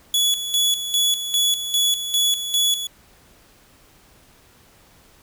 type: tone with tremolo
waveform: sawtooth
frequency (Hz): 3398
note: G#7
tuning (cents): +39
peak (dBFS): -13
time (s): 0.14-2.87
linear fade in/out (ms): 2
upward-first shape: square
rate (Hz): 2.5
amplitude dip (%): 65
effects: pink hiss -53 dBFS RMS until 5.22 s